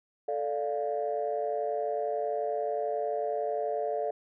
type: chord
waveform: sine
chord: D minor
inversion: second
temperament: equal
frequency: 440 / 587.3 / 698.5 Hz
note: A4 / D5 / F5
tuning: 0 / 0 / 0 cents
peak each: -32 dBFS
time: 0.28-4.11 s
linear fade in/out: 5 ms
effects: tanh soft clip ceiling -20 dBFS